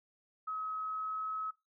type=tone with pitch glide; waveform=sine; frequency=1277 to 1284.4 Hz; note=D#6 to E6; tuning=+45 to -45 cents; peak=-35 dBFS; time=0.47-1.51 s; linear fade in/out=10 ms; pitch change=+10 cents; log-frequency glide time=0.74-1.31 s; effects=noise-tail reverb RT60 0.2 s tail -19 dB re dry